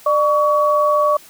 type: tone pair together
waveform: sine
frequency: 598 / 1128.9 Hz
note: D5 / C#6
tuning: +31 / +31 cents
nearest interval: major seventh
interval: 1100 cents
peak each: -15 dBFS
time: 0.06-1.17 s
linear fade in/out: 5 ms
effects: white hiss -44 dBFS RMS until 1.29 s